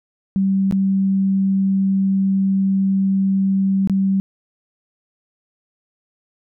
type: tone with dropouts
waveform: sine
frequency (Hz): 193.5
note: G3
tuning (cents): -22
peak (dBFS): -14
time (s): 0.36-4.2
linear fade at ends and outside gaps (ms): 0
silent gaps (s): 0.711-0.724 / 3.874-3.897
effects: none